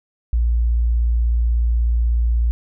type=tone; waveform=sine; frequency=58.2 Hz; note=A#1; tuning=2 cents flat; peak=-14 dBFS; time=0.33-2.51 s; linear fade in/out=0 ms; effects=none